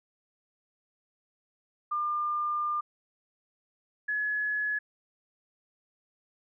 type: tone pair in turn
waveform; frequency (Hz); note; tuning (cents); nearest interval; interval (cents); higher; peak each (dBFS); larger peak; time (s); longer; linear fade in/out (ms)
sine; 1200 / 1697.1; D6 / G#6; +37 / +37; tritone; 600; second; -27; neither; 1.91-2.81 / 4.08-4.79; first; 10
effects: none